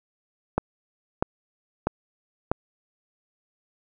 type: click train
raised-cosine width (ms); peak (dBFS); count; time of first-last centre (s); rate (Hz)
1; -7; 4; 0.58-2.515; 1.55
effects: none